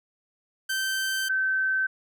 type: tone pair in turn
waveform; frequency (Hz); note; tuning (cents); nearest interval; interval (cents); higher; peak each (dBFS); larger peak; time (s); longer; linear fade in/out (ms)
sawtooth / sine; 1552 / 1540.4; G6 / G6; -18 / -31; unison; 13; first; -22; neither; 0.69-1.29 / 1.29-1.87; first; 10
effects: none